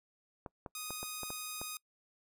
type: clicks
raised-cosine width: 1 ms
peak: -28 dBFS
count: 7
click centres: 0.462 / 0.662 / 0.906 / 1.03 / 1.233 / 1.304 / 1.615 s
type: tone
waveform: 5% pulse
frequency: 1244.5 Hz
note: D#6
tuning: in tune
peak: -28 dBFS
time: 0.75-1.77 s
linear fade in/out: 2 ms
effects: noise-tail reverb RT60 0.1 s tail -25 dB re dry